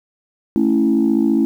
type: chord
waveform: sine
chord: A major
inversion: none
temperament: equal with one note detuned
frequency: 220 / 275.6 / 329.6 Hz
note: A3 / C#4 / E4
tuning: 0 / -10 / 0 cents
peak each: -16 dBFS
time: 0.56-1.45 s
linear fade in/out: 0 ms
effects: tanh soft clip ceiling -6 dBFS + 8-bit